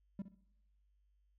triangle tone with echo, 196 Hz, G3, in tune, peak -36 dBFS, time 0.19-0.22 s, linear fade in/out 2 ms, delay 63 ms, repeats 3, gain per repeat -12 dB, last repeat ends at 0.409 s, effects noise-tail reverb RT60 0.9 s tail -21 dB re dry + added 50 Hz sine -70 dBFS peak until 1.38 s

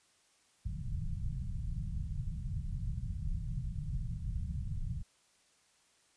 pink low-pass noise, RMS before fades -37 dBFS, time 0.65-5.03 s, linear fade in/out 10 ms, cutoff 170 Hz, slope 48 dB/octave, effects white hiss -69 dBFS RMS until 6.16 s + resampled to 22050 Hz

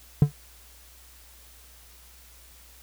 triangle tone with exponential decay, 145.5 Hz, D3, 16 cents flat, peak -8 dBFS, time 0.22-0.32 s, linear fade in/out 2 ms, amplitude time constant 20 ms, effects added 60 Hz sine -53 dBFS peak until 2.82 s + white hiss -53 dBFS RMS until 2.82 s

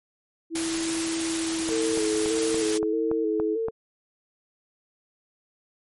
sine tone with pitch glide, 328.1 to 324.7 Hz, E4 to E4, -8 to -26 cents, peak -26 dBFS, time 0.5-3.58 s, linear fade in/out 50 ms, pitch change -18 cents, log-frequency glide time 1.25-1.8 s
white noise, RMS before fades -30 dBFS, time 0.55-2.78 s, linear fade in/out 5 ms
sine tone with vibrato, 440 Hz, A4, in tune, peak -24 dBFS, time 1.68-3.71 s, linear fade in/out 50 ms, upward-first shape square, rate 1.6 Hz, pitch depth 39 cents each way
click train, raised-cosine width 1 ms, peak -18 dBFS, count 8, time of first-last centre 1.69-3.684 s, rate 3.51 Hz
effects MP3 48 kbps

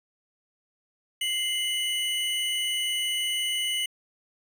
square tone pair together, 2089 / 2957 Hz, C7 / F#7, -3 / -2 cents, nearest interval tritone, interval 601 cents, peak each -33 / -27 dBFS, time 1.21-3.86 s, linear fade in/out 5 ms, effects resampled to 32000 Hz

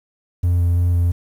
triangle tone with vibrato, 87.31 Hz, F2, in tune, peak -11 dBFS, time 0.43-1.12 s, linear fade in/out 10 ms, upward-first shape square, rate 3 Hz, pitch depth 11 cents each way, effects tanh soft clip ceiling -7 dBFS + 8-bit

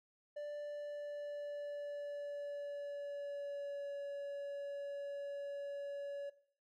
triangle tone with pitch glide, 587.3 to 566.3 Hz, D5 to C#5, 0 to +37 cents, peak -39 dBFS, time 0.36-6.3 s, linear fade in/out 10 ms, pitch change -63 cents, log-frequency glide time 0.56-3.94 s, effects noise-tail reverb RT60 0.6 s tail -18 dB re dry

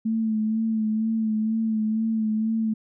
sine tone with vibrato, 220 Hz, A3, in tune, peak -21 dBFS, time 0.05-2.74 s, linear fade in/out 10 ms, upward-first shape sine, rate 2.1 Hz, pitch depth 33 cents each way, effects none

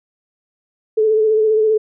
sine tone with vibrato, 434.3 Hz, A4, 23 cents flat, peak -11 dBFS, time 0.97-1.78 s, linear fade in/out 10 ms, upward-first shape sine, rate 15 Hz, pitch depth 31 cents each way, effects none

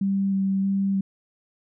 sine tone with vibrato, 194.8 Hz, G3, 11 cents flat, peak -20 dBFS, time 0.01-1.01 s, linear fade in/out 5 ms, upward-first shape square, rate 1.6 Hz, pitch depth 10 cents each way, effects none

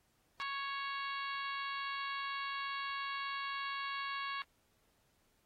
harmonic tone, 554.4 Hz, C#5, in tune, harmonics 2 / 3 / 4 / 5 / 6 / 7 / 8, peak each -40 / -44 / -46 / -48 / -50 / -51 / -52 dBFS, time 0.4-4.42 s, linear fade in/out 0 ms, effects pink hiss -75 dBFS RMS until 5.45 s + AAC 48 kbps

